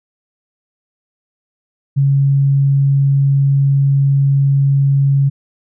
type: tone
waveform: sine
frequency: 138.59 Hz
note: C#3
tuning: in tune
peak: -9 dBFS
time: 1.96-5.3 s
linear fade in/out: 20 ms
effects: none